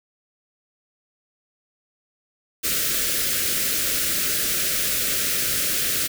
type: band-stop noise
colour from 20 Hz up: white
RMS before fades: -23 dBFS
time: 2.63-6.08 s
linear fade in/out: 20 ms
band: 610 to 1300 Hz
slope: 48 dB/octave
effects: none